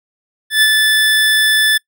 25% pulse tone with ADSR envelope, 1745 Hz, A6, 15 cents flat, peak -3 dBFS, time 0.5-1.78 s, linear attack 120 ms, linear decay 47 ms, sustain -3 dB, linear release 11 ms, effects noise-tail reverb RT60 0.1 s tail -24 dB re dry

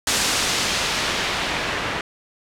white noise with low-pass filter sweep, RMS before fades -23 dBFS, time 0.07-2.01 s, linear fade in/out 2 ms, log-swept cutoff 7700 to 2100 Hz, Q 0.78, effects none

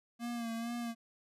square tone with vibrato, 233.1 Hz, A#3, in tune, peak -37 dBFS, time 0.19-0.95 s, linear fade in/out 50 ms, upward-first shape sine, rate 2.2 Hz, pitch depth 42 cents each way, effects resampled to 32000 Hz

